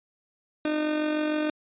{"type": "tone with amplitude modulation", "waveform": "30% pulse", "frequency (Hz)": 304.7, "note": "D#4", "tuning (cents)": -36, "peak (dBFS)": -20, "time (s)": [0.65, 1.5], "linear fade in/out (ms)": 2, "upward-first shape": "sine", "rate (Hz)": 46.6, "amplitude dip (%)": 40, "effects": ["resampled to 8000 Hz"]}